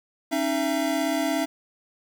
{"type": "tone cluster", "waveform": "square", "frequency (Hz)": [273.2, 310.1, 672], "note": ["C#4", "D#4", "E5"], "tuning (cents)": [-25, -6, 33], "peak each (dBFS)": -28, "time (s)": [0.31, 1.46], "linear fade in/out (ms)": 20, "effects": ["9-bit"]}